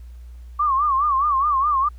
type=tone with vibrato; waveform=sine; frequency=1132 Hz; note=C#6; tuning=36 cents sharp; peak=-16 dBFS; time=0.59-1.89 s; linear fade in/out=10 ms; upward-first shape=sine; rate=4.8 Hz; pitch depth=130 cents each way; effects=added 60 Hz sine -36 dBFS peak until 1.98 s + pink hiss -61 dBFS RMS until 1.98 s